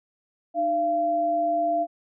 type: tone pair together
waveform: sine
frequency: 304.7 / 684 Hz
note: D#4 / F5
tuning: -36 / -36 cents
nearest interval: octave + major second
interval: 1400 cents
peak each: -31 / -21 dBFS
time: 0.54-1.87 s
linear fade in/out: 50 ms
effects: none